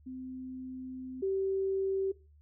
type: tone pair in turn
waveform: sine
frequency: 257.8 / 386.3 Hz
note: C4 / G4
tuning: -26 / -25 cents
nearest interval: perfect fifth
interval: 701 cents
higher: second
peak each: -39 / -28 dBFS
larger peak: second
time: 0.06-1.22 / 1.22-2.12 s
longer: first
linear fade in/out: 10 ms
effects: noise-tail reverb RT60 0.3 s tail -19 dB re dry + added 74 Hz sine -57 dBFS peak until 2.41 s